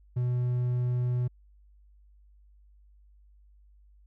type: tone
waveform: triangle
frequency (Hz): 123.47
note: B2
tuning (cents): 0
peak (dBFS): -23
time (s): 0.16-1.28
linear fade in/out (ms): 10
effects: added 50 Hz sine -55 dBFS peak until 4.06 s